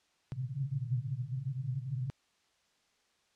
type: band-pass noise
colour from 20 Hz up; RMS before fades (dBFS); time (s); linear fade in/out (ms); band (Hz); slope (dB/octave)
white; -36; 0.32-2.1; 0; 120 to 140; 96
effects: white hiss -72 dBFS RMS until 3.35 s + low-pass 6000 Hz 12 dB/octave